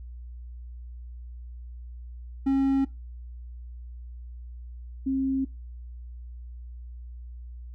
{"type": "tone pair in turn", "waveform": ["triangle", "sine"], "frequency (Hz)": [271.2, 267.3], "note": ["C#4", "C4"], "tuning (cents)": [-38, 37], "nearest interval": "unison", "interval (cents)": 25, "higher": "first", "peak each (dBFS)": [-18, -23], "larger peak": "first", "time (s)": [[2.46, 2.85], [5.06, 5.45]], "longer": "neither", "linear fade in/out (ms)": 10, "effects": ["noise-tail reverb RT60 0.2 s tail -19 dB re dry", "added 60 Hz sine -38 dBFS peak until 7.74 s"]}